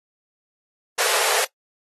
pink high-pass noise, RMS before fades -21 dBFS, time 0.98-1.45 s, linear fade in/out 10 ms, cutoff 410 Hz, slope 96 dB/octave, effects noise-tail reverb RT60 0.1 s tail -19 dB re dry + AAC 32 kbps

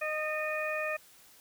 harmonic tone with a mistuned harmonic, 617 Hz, D#5, 15 cents flat, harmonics 1 / 2 / 3 / 4, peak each -34 / -39 / -37 / -36 dBFS, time 0.01-0.97 s, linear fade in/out 10 ms, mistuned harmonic 3, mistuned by -27 cents, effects white hiss -58 dBFS RMS until 1.4 s

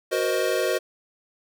square chord, C half-diminished seventh, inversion second, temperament equal with one note detuned, 370 / 471.9 / 523.3 / 622.3 Hz, Gb4 / Bb4 / C5 / Eb5, 0 / +21 / 0 / 0 cents, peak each -28 dBFS, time 0.11-0.79 s, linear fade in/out 20 ms, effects none

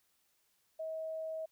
sine tone, 639 Hz, D#5, 46 cents sharp, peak -37 dBFS, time 0.79-1.46 s, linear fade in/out 10 ms, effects white hiss -75 dBFS RMS until 1.51 s

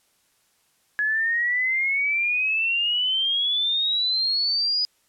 sine exponential sweep, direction up, 1687 to 4978 Hz, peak -20 dBFS, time 0.99-4.85 s, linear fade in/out 0 ms, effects white hiss -65 dBFS RMS until 5.08 s + low-pass 12000 Hz 12 dB/octave

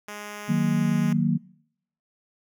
5% pulse tone, 207.7 Hz, G#3, in tune, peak -24 dBFS, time 0.08-1.13 s, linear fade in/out 5 ms
sine chord, D# minor, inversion none, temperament equal, 155.56 / 185 / 233.1 Hz, D#3 / F#3 / A#3, 0 / 0 / 0 cents, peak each -24 dBFS, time 0.48-1.38 s, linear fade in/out 20 ms
effects noise-tail reverb RT60 0.7 s tail -23 dB re dry

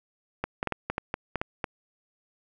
clicks, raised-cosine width 0.5 ms, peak -13 dBFS, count 10, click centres 0.44 / 0.629 / 0.673 / 0.723 / 0.9 / 0.981 / 1.141 / 1.357 / 1.415 / 1.642 s, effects none

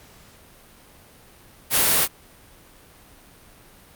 white noise, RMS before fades -18 dBFS, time 1.7-2.08 s, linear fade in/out 50 ms, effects pink hiss -50 dBFS RMS until 3.95 s + Opus 48 kbps

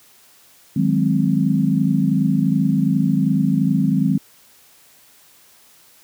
sine chord, Ab dominant seventh, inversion second, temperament equal, 155.56 / 185 / 207.7 / 261.6 Hz, Eb3 / Gb3 / Ab3 / C4, 0 / 0 / 0 / 0 cents, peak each -20 dBFS, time 0.76-4.18 s, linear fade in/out 5 ms, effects white hiss -51 dBFS RMS until 6.03 s + high-pass 60 Hz 12 dB/octave

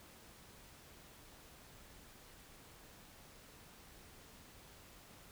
silence, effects pink hiss -59 dBFS RMS until 5.31 s

